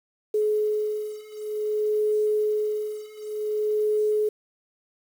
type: beating tone pair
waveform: sine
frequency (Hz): 424.7 / 425.24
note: G#4 / G#4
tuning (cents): +39 / +41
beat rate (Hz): 0.54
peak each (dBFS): -26 / -25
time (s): 0.34-4.29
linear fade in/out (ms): 5
effects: 8-bit